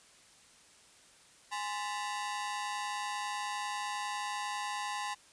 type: ring-modulated tone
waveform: sawtooth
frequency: 932.3 Hz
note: A#5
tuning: in tune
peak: -28 dBFS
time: 1.51-5.15 s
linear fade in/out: 20 ms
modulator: 105 Hz
effects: white hiss -60 dBFS RMS until 5.32 s + resampled to 22050 Hz